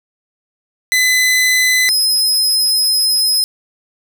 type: tone pair in turn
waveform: sawtooth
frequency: 2014 / 5098 Hz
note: B6 / D#8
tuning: +33 / +41 cents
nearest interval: octave + major third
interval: 1608 cents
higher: second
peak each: -7 / -9 dBFS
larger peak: first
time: 0.92-1.89 / 1.89-3.44 s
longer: second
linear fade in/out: 0 ms
effects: none